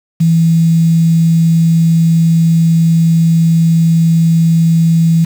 sine tone with quantisation, 164.81 Hz, E3, in tune, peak -6 dBFS, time 0.2-5.25 s, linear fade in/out 10 ms, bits 5, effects none

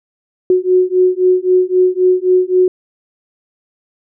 sine beating tone pair, 365.2 / 369 Hz, F#4 / F#4, -23 / -5 cents, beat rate 3.8 Hz, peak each -12 dBFS, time 0.5-2.68 s, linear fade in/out 2 ms, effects none

